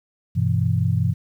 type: chord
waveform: sine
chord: E minor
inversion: first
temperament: equal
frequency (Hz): 98 / 123.47 / 164.81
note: G2 / B2 / E3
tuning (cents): 0 / 0 / 0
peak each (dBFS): -21 / -21 / -23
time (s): 0.35-1.14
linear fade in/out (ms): 20
effects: 9-bit